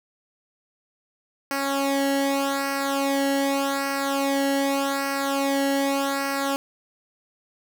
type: tone with flanger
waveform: sawtooth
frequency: 276.2 Hz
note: C#4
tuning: 6 cents flat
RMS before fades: -24 dBFS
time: 1.51-6.56 s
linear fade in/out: 0 ms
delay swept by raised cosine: 0.28 to 0.83 ms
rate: 0.84 Hz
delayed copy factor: -0.8
effects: none